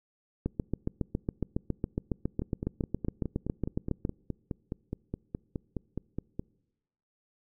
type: two click trains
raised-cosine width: 3 ms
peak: -16 / -20 dBFS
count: 27 / 20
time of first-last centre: 0.46-4.051 / 2.42-6.395 s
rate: 7.24 / 4.78 Hz
effects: noise-tail reverb RT60 1.0 s tail -26 dB re dry